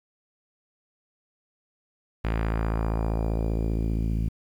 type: tone with low-pass filter sweep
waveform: sawtooth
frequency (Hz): 55.2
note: A1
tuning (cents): +6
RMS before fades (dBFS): -26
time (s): 2.24-4.29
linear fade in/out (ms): 10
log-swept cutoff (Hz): 2400 to 190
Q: 1.3
effects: 9-bit